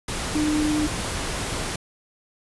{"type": "tone in noise", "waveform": "sine", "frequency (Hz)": 302.8, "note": "D#4", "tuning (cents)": -47, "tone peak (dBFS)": -20, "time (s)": [0.35, 0.87], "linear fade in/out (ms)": 5, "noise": "pink", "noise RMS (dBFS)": -28, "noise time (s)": [0.08, 1.76], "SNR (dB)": 5, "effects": ["resampled to 24000 Hz"]}